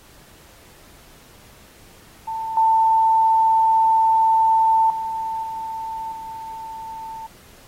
sine tone with level steps, 892 Hz, A5, 23 cents sharp, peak -24 / -13 / -23 / -26 / -30 dBFS, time 2.27-7.27 s, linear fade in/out 10 ms, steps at 2.57 / 4.9 / 5.43 / 6.12 s, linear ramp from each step 2 ms, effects pink hiss -49 dBFS RMS until 7.67 s + AAC 48 kbps

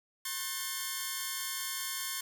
5% pulse tone cluster, 1075 / 1530 / 1775 Hz, C6 / G6 / A6, +47 / -42 / +15 cents, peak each -26 / -30 / -28 dBFS, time 0.25-2.21 s, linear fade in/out 5 ms, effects none

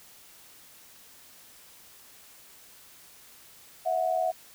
sine tone pair together, 651 / 730.7 Hz, E5 / F#5, -22 / -22 cents, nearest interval major second, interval 200 cents, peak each -27 dBFS, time 3.85-4.32 s, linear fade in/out 20 ms, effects white hiss -53 dBFS RMS until 4.54 s

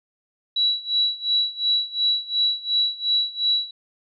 sine tone with tremolo, 3917 Hz, B7, 15 cents flat, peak -16 dBFS, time 0.56-3.71 s, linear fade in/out 5 ms, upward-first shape sine, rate 2.8 Hz, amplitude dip 90%, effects none

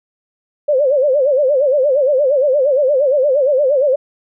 sine tone with vibrato, 552 Hz, C#5, 7 cents flat, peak -10 dBFS, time 0.68-3.96 s, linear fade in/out 10 ms, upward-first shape sine, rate 8.6 Hz, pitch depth 150 cents each way, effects none

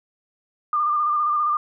sine tone with vibrato, 1200 Hz, D6, 37 cents sharp, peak -18 dBFS, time 0.73-1.57 s, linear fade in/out 2 ms, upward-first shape square, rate 15 Hz, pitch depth 26 cents each way, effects none

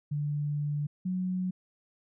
sine tone pair in turn, 146.83 / 183.98 Hz, D3 / F#3, 0 / -10 cents, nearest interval major third, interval 390 cents, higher second, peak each -28 dBFS, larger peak neither, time 0.11-0.87 / 1.05-1.51 s, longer first, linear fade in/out 10 ms, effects none

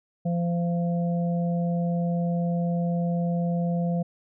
harmonic tone, 172 Hz, F3, 26 cents flat, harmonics 1 / 3 / 4, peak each -23 / -33 / -35 dBFS, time 0.25-4.03 s, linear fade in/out 10 ms, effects none

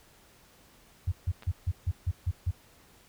sine tone bursts, 88.7 Hz, F2, 27 cents sharp, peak -24 dBFS, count 8, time 1.07-2.512 s, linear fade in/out 10 ms, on 49 ms, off 150 ms
clicks, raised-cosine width 0.3 ms, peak -31 dBFS, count 2, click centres 1.424 / 1.433 s
effects pink hiss -59 dBFS RMS until 3.08 s

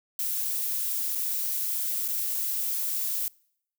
violet noise with dropouts, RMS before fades -29 dBFS, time 0.19-3.28 s, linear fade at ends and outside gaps 1 ms, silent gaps 1.151-1.155 / 2.08-2.085 s, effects noise-tail reverb RT60 0.7 s tail -26 dB re dry

